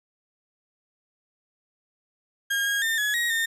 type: tone with pitch steps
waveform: 35% pulse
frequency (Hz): 1622 / 1634 / 1807 / 1691 / 1892 / 1823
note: G#6 / G#6 / A6 / G#6 / A#6 / A#6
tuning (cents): -41 / -29 / +46 / +31 / +25 / -39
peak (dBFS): -21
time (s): 2.5-3.46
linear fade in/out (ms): 10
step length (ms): 160
effects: resampled to 32000 Hz